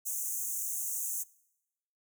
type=high-pass noise; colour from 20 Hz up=pink; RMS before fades=-35 dBFS; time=0.05-1.24 s; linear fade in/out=20 ms; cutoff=6200 Hz; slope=96 dB/octave; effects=noise-tail reverb RT60 0.9 s tail -23 dB re dry